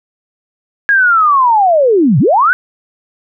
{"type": "linear two-way sweep", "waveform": "sine", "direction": "down then up", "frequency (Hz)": [1661.2, 116.54, 1553], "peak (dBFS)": -6, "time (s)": [0.89, 2.53], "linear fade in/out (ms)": 0, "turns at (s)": 2.19, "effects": []}